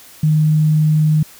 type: tone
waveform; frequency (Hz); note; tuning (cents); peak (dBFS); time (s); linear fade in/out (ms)
sine; 154.1; D#3; -16; -10; 0.23-1.23; 5
effects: white hiss -42 dBFS RMS until 1.39 s